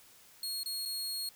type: tone with dropouts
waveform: sawtooth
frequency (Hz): 4300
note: C8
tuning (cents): +47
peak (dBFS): -32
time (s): 0.43-1.29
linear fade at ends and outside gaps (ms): 2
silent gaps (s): 0.633-0.659 / 0.853-0.857
effects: white hiss -59 dBFS RMS until 1.35 s